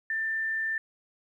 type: tone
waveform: sine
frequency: 1783 Hz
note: A6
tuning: 22 cents sharp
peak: -27 dBFS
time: 0.1-0.78 s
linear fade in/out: 2 ms
effects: 11-bit